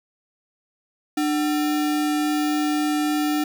sine tone with sample-and-hold, 299.4 Hz, D4, 33 cents sharp, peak -19 dBFS, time 1.17-3.44 s, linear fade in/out 5 ms, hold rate 1050 Hz, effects none

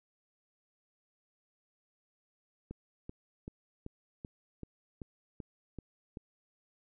click train, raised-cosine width 3 ms, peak -29 dBFS, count 10, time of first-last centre 2.71-6.172 s, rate 2.6 Hz, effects none

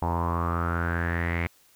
sawtooth tone with low-pass filter sweep, 85 Hz, F2, 46 cents flat, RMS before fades -27 dBFS, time 0.02-1.47 s, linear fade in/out 0 ms, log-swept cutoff 890 to 2200 Hz, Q 7.4, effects white hiss -60 dBFS RMS until 1.75 s

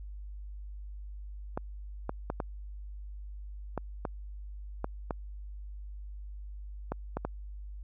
clicks, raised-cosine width 1 ms, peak -18 dBFS, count 11, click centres 1.575 / 2.094 / 2.301 / 2.402 / 3.777 / 4.052 / 4.844 / 5.108 / 6.92 / 7.17 / 7.25 s, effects added 50 Hz sine -40 dBFS peak until 7.83 s

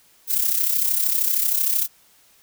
violet noise with amplitude modulation, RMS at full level -18 dBFS, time 0.27-1.88 s, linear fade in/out 50 ms, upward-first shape sine, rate 33 Hz, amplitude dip 60%, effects white hiss -56 dBFS RMS until 2.42 s

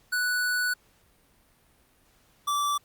square tone pair in turn, 1480 / 1162.1 Hz, F#6 / D6, 0 / -19 cents, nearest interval major third, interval 419 cents, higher first, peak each -25 dBFS, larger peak neither, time 0.12-0.74 / 2.47-2.78 s, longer first, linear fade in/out 10 ms, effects pink hiss -63 dBFS RMS until 2.84 s + Opus 48 kbps

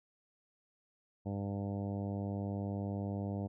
harmonic tone, 100 Hz, G2, 35 cents sharp, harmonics 1 / 2 / 3 / 4 / 5 / 6 / 7 / 8 / 9, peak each -38 / -39 / -44 / -49 / -48 / -49 / -50 / -56 / -58 dBFS, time 1.25-3.48 s, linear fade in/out 20 ms, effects none

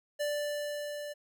square tone with level ramp, 587.3 Hz, D5, in tune, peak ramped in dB -30 to -39 dBFS, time 0.19-1.14 s, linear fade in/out 20 ms, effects none

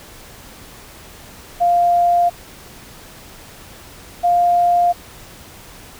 sine tone pair in turn, 698.5 / 701.3 Hz, F5 / F5, 0 / +7 cents, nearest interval unison, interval 7 cents, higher second, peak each -11 dBFS, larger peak neither, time 1.6-2.3 / 4.23-4.93 s, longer neither, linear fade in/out 20 ms, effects pink hiss -40 dBFS RMS until 5.99 s

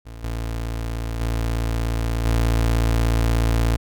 30% pulse tone with level steps, 56.7 Hz, A#1, 47 cents flat, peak -32 / -22 / -18 / -14 dBFS, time 0.05-3.77 s, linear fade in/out 20 ms, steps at 0.23 / 1.2 / 2.25 s, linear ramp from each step 10 ms, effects none

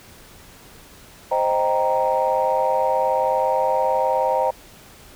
sine chord, C minor seventh, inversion none, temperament equal, 523.3 / 622.3 / 784 / 932.3 Hz, C5 / Eb5 / G5 / Bb5, 0 / 0 / 0 / 0 cents, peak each -21 / -23 / -23 / -21 dBFS, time 1.31-4.51 s, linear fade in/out 10 ms, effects tanh soft clip ceiling -9 dBFS + pink hiss -46 dBFS RMS until 5.15 s

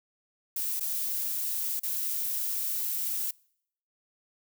violet noise with dropouts, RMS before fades -31 dBFS, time 0.56-3.31 s, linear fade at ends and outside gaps 5 ms, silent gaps 0.798-0.807 / 1.797-1.832 s, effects noise-tail reverb RT60 0.7 s tail -26 dB re dry

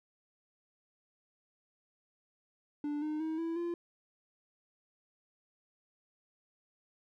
triangle tone with pitch steps, 293.7 / 305.5 / 317.7 / 330.4 / 343.7 Hz, D4 / D#4 / D#4 / E4 / F4, 0 / -32 / +36 / +4 / -28 cents, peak -31 dBFS, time 2.84-3.74 s, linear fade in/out 2 ms, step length 180 ms, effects none

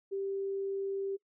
sine tone, 392 Hz, G4, in tune, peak -32 dBFS, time 0.11-1.17 s, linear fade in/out 20 ms, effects noise-tail reverb RT60 0.1 s tail -22 dB re dry

